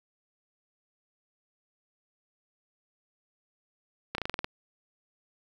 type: slowing click train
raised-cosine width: 0.3 ms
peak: -15 dBFS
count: 8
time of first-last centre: 4.15-4.444 s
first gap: 32 ms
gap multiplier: 1.09
effects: 8-bit

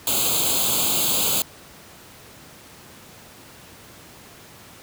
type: noise with comb filter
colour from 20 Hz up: white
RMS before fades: -21 dBFS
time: 0.07-1.42 s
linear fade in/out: 2 ms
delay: 0.27 ms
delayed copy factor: +0.95
effects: pink hiss -45 dBFS RMS until 4.82 s + high-pass 80 Hz 12 dB/octave

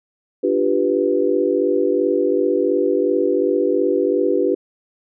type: chord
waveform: sine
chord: G dominant seventh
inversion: second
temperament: equal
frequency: 293.7 / 349.2 / 392 / 493.9 Hz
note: D4 / F4 / G4 / B4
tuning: 0 / 0 / 0 / 0 cents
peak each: -22 / -21 / -19 / -20 dBFS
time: 0.43-4.55 s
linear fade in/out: 10 ms
effects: none

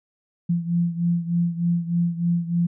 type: beating tone pair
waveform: sine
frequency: 170.7 / 174 Hz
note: F3 / F3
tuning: -39 / -6 cents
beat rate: 3.3 Hz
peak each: -21 / -25 dBFS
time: 0.49-2.67 s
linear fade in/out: 10 ms
effects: none

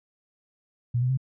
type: tone with pitch steps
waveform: sine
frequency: 120.7 / 126.04 / 131.62 Hz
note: B2 / B2 / C3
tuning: -39 / +36 / +11 cents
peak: -21 dBFS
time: 0.94-1.174 s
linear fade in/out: 10 ms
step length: 78 ms
effects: none

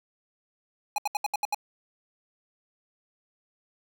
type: tone bursts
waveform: square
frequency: 830.6 Hz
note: G#5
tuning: in tune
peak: -25 dBFS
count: 7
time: 0.96-1.546 s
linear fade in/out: 2 ms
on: 22 ms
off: 72 ms
effects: none

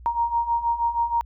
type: beating tone pair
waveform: sine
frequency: 932.3 / 938.6 Hz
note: A#5 / A#5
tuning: 0 / +12 cents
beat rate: 6.3 Hz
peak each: -26 / -22 dBFS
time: 0.06-1.21 s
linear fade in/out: 0 ms
effects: added 60 Hz sine -41 dBFS peak until 1.25 s

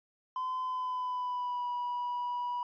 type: tone with pitch glide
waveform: triangle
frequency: 1022 to 975.8 Hz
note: C6 to B5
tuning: -41 to -21 cents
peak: -29 dBFS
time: 0.36-2.63 s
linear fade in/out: 2 ms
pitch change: -80 cents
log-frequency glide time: 0.61-1.69 s
effects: tanh soft clip ceiling -27 dBFS + resampled to 11025 Hz

